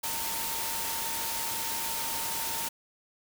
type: tone in noise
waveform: sine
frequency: 912 Hz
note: A#5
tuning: 38 cents flat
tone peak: -39 dBFS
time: 0.03-2.69 s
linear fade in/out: 10 ms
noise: white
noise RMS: -33 dBFS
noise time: 0.03-2.69 s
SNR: -9 dB
effects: none